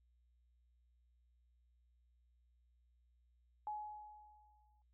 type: tone with exponential decay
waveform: sine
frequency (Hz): 844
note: G#5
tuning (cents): +28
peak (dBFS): -39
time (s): 3.67-4.82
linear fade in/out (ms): 1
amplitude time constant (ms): 250
effects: noise-tail reverb RT60 0.1 s tail -20 dB re dry + added 60 Hz sine -70 dBFS peak until 4.93 s